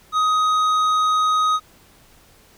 triangle tone with tanh clipping, 1255 Hz, D#6, 15 cents sharp, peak -17 dBFS, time 0.12-1.6 s, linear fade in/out 50 ms, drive 13 dB, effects pink hiss -52 dBFS RMS until 2.57 s

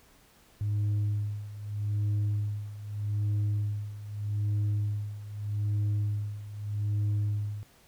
sine tone with tremolo, 103.83 Hz, G#2, in tune, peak -22 dBFS, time 0.61-7.63 s, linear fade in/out 0 ms, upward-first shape sine, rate 0.81 Hz, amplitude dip 85%, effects tanh soft clip ceiling -24 dBFS + pink hiss -60 dBFS RMS until 7.87 s

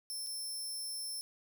20% pulse tone with dropouts, 5340 Hz, E8, 22 cents sharp, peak -33 dBFS, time 0.1-1.21 s, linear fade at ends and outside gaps 0 ms, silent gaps 0.264-0.269 s, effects none

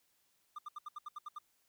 triangle tone bursts, 1204 Hz, D6, 43 cents sharp, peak -39 dBFS, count 9, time 0.56-1.386 s, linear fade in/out 5 ms, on 26 ms, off 74 ms, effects white hiss -75 dBFS RMS until 1.68 s

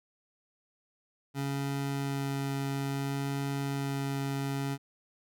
25% pulse tone with vibrato, 138.59 Hz, C#3, in tune, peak -27 dBFS, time 1.34-4.78 s, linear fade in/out 50 ms, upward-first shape sine, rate 0.59 Hz, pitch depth 8 cents each way, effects none

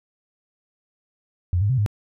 sine tone with pitch steps, 88.7 / 102.1 / 130.4 / 103.8 Hz, F2 / G#2 / C3 / G#2, +27 / -29 / -5 / 0 cents, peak -17 dBFS, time 1.53-1.862 s, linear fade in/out 0 ms, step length 83 ms, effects none

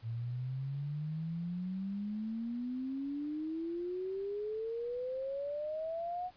sine exponential sweep, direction up, 112.1 to 737 Hz, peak -35 dBFS, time 0.02-6.31 s, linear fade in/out 50 ms, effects pink hiss -63 dBFS RMS until 6.36 s + resampled to 11025 Hz

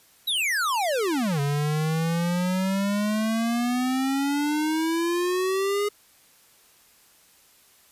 square exponential two-way sweep, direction down then up, 3990 to 140.3 to 415.8 Hz, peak -23 dBFS, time 0.27-5.89 s, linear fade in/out 10 ms, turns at 1.4 s, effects white hiss -57 dBFS RMS until 7.91 s + resampled to 32000 Hz

